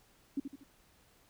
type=tone with echo; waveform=sine; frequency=277.2 Hz; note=C#4; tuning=in tune; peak=-30 dBFS; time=0.37-0.4 s; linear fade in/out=5 ms; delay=79 ms; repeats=3; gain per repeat=-7 dB; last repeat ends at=0.637 s; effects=pink hiss -66 dBFS RMS until 1.29 s

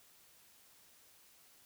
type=silence; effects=white hiss -64 dBFS RMS until 1.65 s

